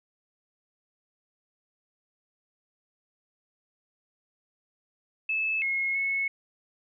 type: tone with pitch steps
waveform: sine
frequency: 2612 / 2164 / 2194 Hz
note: E7 / C#7 / C#7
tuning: -17 / -42 / -18 cents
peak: -25 dBFS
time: 5.29-6.28 s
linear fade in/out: 5 ms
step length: 330 ms
effects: none